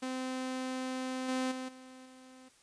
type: tone with level steps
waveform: sawtooth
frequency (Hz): 258.2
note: C4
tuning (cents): -23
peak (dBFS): -31 / -27 / -34 / -46 / -49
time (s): 0.02-2.49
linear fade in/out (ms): 10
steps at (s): 1.28 / 1.51 / 1.68 / 2.05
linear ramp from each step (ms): 10
effects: white hiss -64 dBFS RMS until 2.62 s + resampled to 22050 Hz